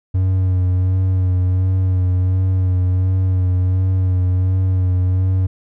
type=tone with vibrato; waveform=triangle; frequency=92.5 Hz; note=F#2; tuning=in tune; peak=-11 dBFS; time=0.14-5.47 s; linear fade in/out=10 ms; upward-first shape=sine; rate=1.4 Hz; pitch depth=26 cents each way; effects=none